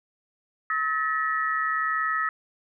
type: tone cluster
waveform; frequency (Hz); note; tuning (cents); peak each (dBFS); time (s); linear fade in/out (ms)
sine; 1287 / 1768 / 1909; E6 / A6 / A#6; -42 / +8 / +41; -25 / -30 / -30; 0.7-2.29; 2
effects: none